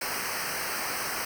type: noise with comb filter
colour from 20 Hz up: pink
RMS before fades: -32 dBFS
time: 0.01-1.25 s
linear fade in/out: 5 ms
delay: 0.28 ms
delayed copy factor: -0.95
effects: none